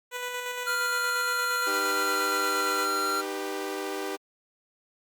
10% pulse tone with tremolo, 493.9 Hz, B4, in tune, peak -22 dBFS, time 0.11-2.88 s, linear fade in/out 50 ms, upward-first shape square, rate 8.6 Hz, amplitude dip 30%
square tone with pitch glide, 1396.9 to 1374.5 Hz, F6 to F6, 0 to -28 cents, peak -27 dBFS, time 0.66-3.22 s, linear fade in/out 20 ms, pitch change -28 cents, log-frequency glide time 0.77-2.69 s
sawtooth chord, Eb augmented, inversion none, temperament equal with one note detuned, 306.3 / 392 / 493.9 Hz, Eb4 / G4 / B4, -27 / 0 / 0 cents, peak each -33 / -29 / -34 dBFS, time 1.66-4.17 s, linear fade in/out 20 ms
effects Opus 48 kbps

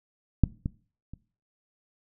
clicks, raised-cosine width 5 ms, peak -6 / -16 / -28 dBFS, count 3, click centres 0.437 / 0.659 / 1.136 s, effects noise-tail reverb RT60 0.4 s tail -20 dB re dry

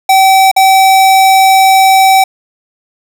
square tone with dropouts, 768 Hz, G5, 36 cents flat, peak -4 dBFS, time 0.09-2.24 s, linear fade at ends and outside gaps 5 ms, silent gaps 0.515-0.563 s, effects none

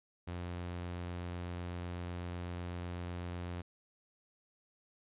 sawtooth tone, 88 Hz, F2, 14 cents sharp, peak -35 dBFS, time 0.27-3.62 s, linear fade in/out 10 ms, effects resampled to 8000 Hz

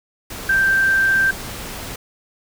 sine tone in noise, 1569 Hz, G6, 1 cent sharp, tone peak -13 dBFS, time 0.49-1.31 s, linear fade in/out 5 ms, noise pink, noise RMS -31 dBFS, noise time 0.3-1.96 s, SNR +15 dB, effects none

